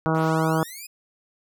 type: harmonic tone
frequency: 160 Hz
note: D#3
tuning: 49 cents sharp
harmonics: 1 / 2 / 3 / 4 / 5 / 6 / 7 / 8 / 9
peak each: -23 / -26 / -28 / -29 / -30 / -31 / -31 / -32 / -33 dBFS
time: 0.06-0.63 s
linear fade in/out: 0 ms
type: linear sweep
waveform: 5% pulse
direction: up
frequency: 96.2 to 2541 Hz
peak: -27 dBFS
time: 0.14-0.87 s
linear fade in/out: 10 ms
effects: none